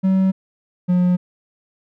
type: tone pair in turn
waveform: triangle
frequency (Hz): 190 / 179.34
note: F#3 / F3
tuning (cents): +46 / +46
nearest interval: minor second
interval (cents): 100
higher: first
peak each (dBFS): -11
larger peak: neither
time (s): 0.03-0.32 / 0.88-1.17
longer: neither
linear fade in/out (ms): 20
effects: none